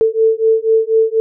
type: beating tone pair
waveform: sine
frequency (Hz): 443.3 / 447.4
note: A4 / A4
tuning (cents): +13 / +29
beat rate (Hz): 4.1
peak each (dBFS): -13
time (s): 0.01-1.2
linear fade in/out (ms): 0
effects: none